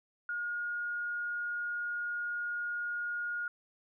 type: tone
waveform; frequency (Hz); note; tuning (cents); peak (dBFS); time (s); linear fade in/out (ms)
sine; 1431; F6; +42; -33; 0.29-3.48; 2
effects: none